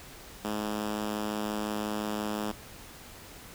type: tone with high-pass filter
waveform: 5% pulse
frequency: 105.7 Hz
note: G#2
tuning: 31 cents sharp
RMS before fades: -33 dBFS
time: 0.44-2.52 s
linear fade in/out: 10 ms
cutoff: 220 Hz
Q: 2.7
effects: pink hiss -48 dBFS RMS until 3.54 s